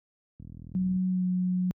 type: click train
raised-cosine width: 5 ms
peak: -31 dBFS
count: 24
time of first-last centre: 0.4-0.962 s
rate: 40.9 Hz
type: tone with pitch glide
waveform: sine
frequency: 185 to 182.24 Hz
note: F#3 to F#3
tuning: 0 to -26 cents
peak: -24 dBFS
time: 0.75-1.71 s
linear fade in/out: 0 ms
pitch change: -26 cents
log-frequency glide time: 1.08-1.25 s
effects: high-pass 60 Hz 12 dB/octave